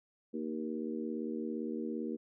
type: harmonic tone with a mistuned harmonic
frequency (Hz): 77.6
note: D#2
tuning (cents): -4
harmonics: 3 / 4 / 5 / 6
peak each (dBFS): -38 / -40 / -42 / -44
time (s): 0.33-2.17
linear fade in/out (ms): 20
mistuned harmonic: 6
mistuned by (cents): +29
effects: none